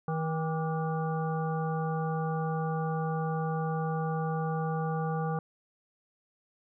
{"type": "harmonic tone with a mistuned harmonic", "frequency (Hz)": 159.6, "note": "D#3", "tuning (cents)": 44, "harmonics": [1, 3, 5, 7, 9], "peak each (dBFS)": [-30, -36, -36, -40, -45], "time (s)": [0.08, 5.39], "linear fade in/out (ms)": 2, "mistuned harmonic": 7, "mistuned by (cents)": 79, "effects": []}